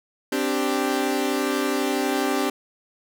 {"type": "chord", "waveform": "sawtooth", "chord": "C suspended second", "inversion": "none", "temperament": "equal", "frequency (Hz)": [261.6, 293.7, 392], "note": ["C4", "D4", "G4"], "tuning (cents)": [0, 0, 0], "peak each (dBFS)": -22, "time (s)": [0.32, 2.5], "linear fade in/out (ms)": 5, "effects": []}